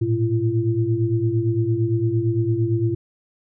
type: tone cluster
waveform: sine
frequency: 109.3 / 118.1 / 340.2 Hz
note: A2 / A#2 / F4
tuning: -11 / +23 / -45 cents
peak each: -22 dBFS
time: 0.01-2.95 s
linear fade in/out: 10 ms
effects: none